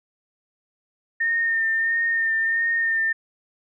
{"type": "tone with vibrato", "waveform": "sine", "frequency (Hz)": 1822, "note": "A#6", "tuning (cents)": -40, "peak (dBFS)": -19, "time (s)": [1.2, 3.13], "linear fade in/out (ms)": 10, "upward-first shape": "sine", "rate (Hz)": 1.5, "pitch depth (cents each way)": 21, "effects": []}